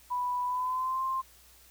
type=tone with pitch glide; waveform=sine; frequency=987.8 to 1052.6 Hz; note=B5 to C6; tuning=0 to +10 cents; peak=-28 dBFS; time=0.1-1.22 s; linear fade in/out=20 ms; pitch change=+110 cents; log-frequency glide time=0.45-1.02 s; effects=added 60 Hz sine -62 dBFS peak until 1.7 s + white hiss -58 dBFS RMS until 1.7 s